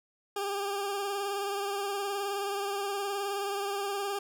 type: tone with vibrato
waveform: 20% pulse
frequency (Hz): 400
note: G4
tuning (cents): +35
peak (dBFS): -26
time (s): 0.36-4.19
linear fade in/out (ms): 5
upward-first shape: triangle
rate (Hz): 19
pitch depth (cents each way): 44
effects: none